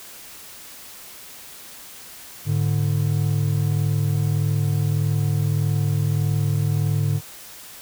triangle tone pair together, 105.1 / 146.75 Hz, G#2 / D3, +21 / -1 cents, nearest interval tritone, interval 578 cents, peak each -19 dBFS, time 2.45-7.21 s, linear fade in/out 50 ms, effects white hiss -41 dBFS RMS until 7.81 s

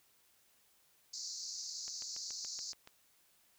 pink band-pass noise, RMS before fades -44 dBFS, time 1.13-2.73 s, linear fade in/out 10 ms, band 4300 to 7000 Hz, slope 96 dB/octave
click train, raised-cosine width 0.2 ms, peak -34 dBFS, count 8, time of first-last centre 1.88-2.874 s, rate 7.04 Hz
effects white hiss -70 dBFS RMS until 3.58 s

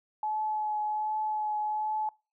sine tone with vibrato, 854 Hz, G#5, 48 cents sharp, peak -28 dBFS, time 0.23-2.09 s, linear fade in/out 2 ms, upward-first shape triangle, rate 1.3 Hz, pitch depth 17 cents each way, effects noise-tail reverb RT60 0.3 s tail -25 dB re dry

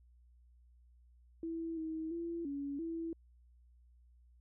sine tone with pitch steps, 329.3 / 319 / 337.6 / 282 / 330.1 Hz, E4 / D#4 / E4 / C#4 / E4, -2 / +43 / +41 / +30 / +2 cents, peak -37 dBFS, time 1.43-3.13 s, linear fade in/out 2 ms, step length 340 ms, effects added 60 Hz sine -61 dBFS peak until 4.4 s

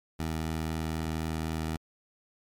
15% pulse tone with vibrato, 79.8 Hz, D#2, 44 cents sharp, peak -24 dBFS, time 0.19-1.77 s, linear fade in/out 10 ms, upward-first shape triangle, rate 4 Hz, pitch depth 9 cents each way, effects MP3 96 kbps

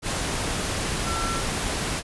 sine tone in noise, 1350 Hz, E6, 41 cents sharp, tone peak -29 dBFS, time 1.04-1.42 s, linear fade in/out 50 ms, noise pink, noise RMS -27 dBFS, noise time 0.02-2.03 s, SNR -5 dB, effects resampled to 24000 Hz

